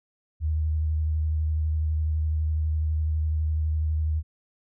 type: tone with vibrato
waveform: sine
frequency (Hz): 77.78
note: D#2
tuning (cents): 0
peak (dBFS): -22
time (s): 0.4-4.23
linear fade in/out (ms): 50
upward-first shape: square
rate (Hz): 12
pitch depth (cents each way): 17
effects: none